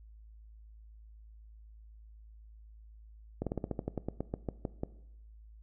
slowing click train, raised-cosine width 2 ms, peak -20 dBFS, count 15, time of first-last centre 3.42-4.834 s, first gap 47 ms, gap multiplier 1.11, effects noise-tail reverb RT60 0.8 s tail -18 dB re dry + added 54 Hz sine -51 dBFS peak until 5.62 s

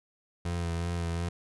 30% pulse tone with vibrato, 85.3 Hz, F2, 40 cents flat, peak -27 dBFS, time 0.45-1.29 s, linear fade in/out 5 ms, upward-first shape sine, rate 2.7 Hz, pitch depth 27 cents each way, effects resampled to 24000 Hz

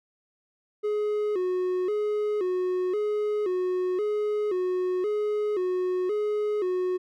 triangle tone with vibrato, 392 Hz, G4, in tune, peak -22 dBFS, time 0.83-6.98 s, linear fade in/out 20 ms, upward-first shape square, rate 0.95 Hz, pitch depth 120 cents each way, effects none

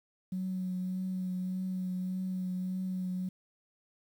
sine tone with vibrato, 185 Hz, F#3, in tune, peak -31 dBFS, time 0.32-3.29 s, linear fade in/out 5 ms, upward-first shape triangle, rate 1.7 Hz, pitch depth 21 cents each way, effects tanh soft clip ceiling -27 dBFS + 10-bit

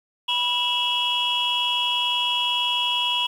sine tone cluster, 980 / 2668 / 2919 / 3311 Hz, B5 / E7 / F#7 / G#7, -14 / +20 / -24 / -6 cents, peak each -26 / -29 / -24 / -23 dBFS, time 0.28-3.27 s, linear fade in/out 10 ms, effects tanh soft clip ceiling -14 dBFS + 8-bit

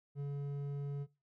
sine tone with hard clipping, 142 Hz, C#3, 42 cents sharp, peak -38 dBFS, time 0.15-1.07 s, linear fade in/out 50 ms, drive 6 dB, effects noise-tail reverb RT60 0.3 s tail -22 dB re dry

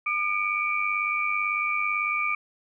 sine tone cluster, 1209 / 2285 / 2383 Hz, D6 / D7 / D7, +50 / -48 / +25 cents, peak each -28 dBFS, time 0.06-2.35 s, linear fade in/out 5 ms, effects none

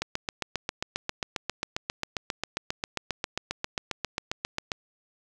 click train, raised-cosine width 0.2 ms, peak -11 dBFS, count 36, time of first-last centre 0.02-4.718 s, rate 7.45 Hz, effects none

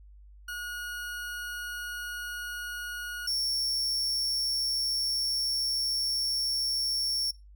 40% pulse tone pair in turn, 1448 / 5467 Hz, F#6 / F8, -38 / -38 cents, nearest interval octave + major seventh, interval 2300 cents, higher second, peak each -34 / -27 dBFS, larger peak second, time 0.48-3.27 / 3.27-7.31 s, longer second, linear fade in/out 5 ms, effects noise-tail reverb RT60 0.2 s tail -17 dB re dry + added 50 Hz sine -49 dBFS peak until 7.55 s

